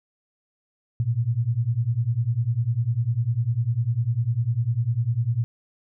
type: beating tone pair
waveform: sine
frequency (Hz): 111.8 / 121.8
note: A2 / B2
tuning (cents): +28 / -24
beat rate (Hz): 10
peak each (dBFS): -24 / -23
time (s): 1-5.44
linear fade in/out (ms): 0
effects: none